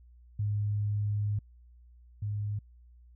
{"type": "tone pair in turn", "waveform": "sine", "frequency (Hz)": [103.83, 103.83], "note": ["G#2", "G#2"], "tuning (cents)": [0, 0], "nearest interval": "unison", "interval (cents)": 0, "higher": "neither", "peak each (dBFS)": [-27, -30], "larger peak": "first", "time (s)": [[0.39, 1.39], [2.22, 2.59]], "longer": "first", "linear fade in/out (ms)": 5, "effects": ["added 60 Hz sine -53 dBFS peak until 3.15 s"]}